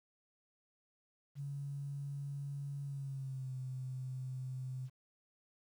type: tone with pitch glide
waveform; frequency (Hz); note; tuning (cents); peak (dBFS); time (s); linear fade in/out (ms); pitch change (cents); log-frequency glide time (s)
sine; 141.1 to 129.39; C#3 to C3; +31 to -19; -39; 1.35-4.9; 50; -150; 2.83-3.54
effects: 11-bit